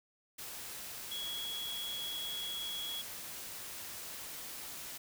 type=tone in noise; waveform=sine; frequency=3339 Hz; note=G#7; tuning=9 cents sharp; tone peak=-38 dBFS; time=1.11-3.02 s; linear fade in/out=10 ms; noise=white; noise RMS=-45 dBFS; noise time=0.38-4.98 s; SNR=+4 dB; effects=none